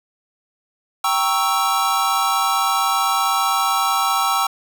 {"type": "chord", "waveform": "square", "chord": "G diminished seventh", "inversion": "none", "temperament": "equal", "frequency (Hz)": [784, 932.3, 1108.7, 1318.5], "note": ["G5", "Bb5", "Db6", "Fb6"], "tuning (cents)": [0, 0, 0, 0], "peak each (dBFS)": [-23, -26, -23, -21], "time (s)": [1.04, 4.47], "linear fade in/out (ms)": 5, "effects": []}